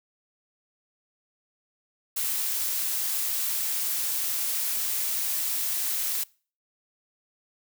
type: noise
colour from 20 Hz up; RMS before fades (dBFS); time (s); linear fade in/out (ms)
blue; -28; 2.16-6.24; 10
effects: noise-tail reverb RT60 0.4 s tail -24 dB re dry